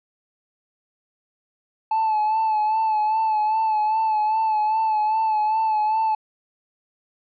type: tone with vibrato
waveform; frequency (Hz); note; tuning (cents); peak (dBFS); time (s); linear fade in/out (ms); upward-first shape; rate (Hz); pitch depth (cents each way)
triangle; 868; A5; -24; -15; 1.91-6.15; 5; sine; 2.5; 40
effects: tanh soft clip ceiling -14 dBFS + resampled to 11025 Hz